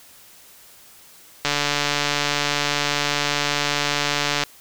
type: click train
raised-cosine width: 0.2 ms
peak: -3 dBFS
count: 434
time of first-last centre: 1.45-4.436 s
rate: 145 Hz
effects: white hiss -48 dBFS RMS until 4.6 s